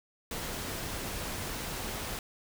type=noise; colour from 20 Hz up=pink; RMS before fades=-37 dBFS; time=0.31-2.19 s; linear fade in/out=2 ms; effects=none